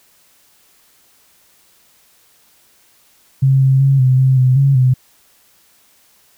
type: tone with pitch steps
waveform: sine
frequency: 134.4 / 133.4 / 136.6 / 128.9 / 131.7 / 128.1 / 137.9 / 128.1 Hz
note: C3 / C3 / C#3 / C3 / C3 / C3 / C#3 / C3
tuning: +47 / +34 / -25 / -26 / +12 / -36 / -9 / -36 cents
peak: -8 dBFS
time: 3.42-4.94 s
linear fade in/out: 10 ms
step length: 190 ms
effects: white hiss -53 dBFS RMS until 6.37 s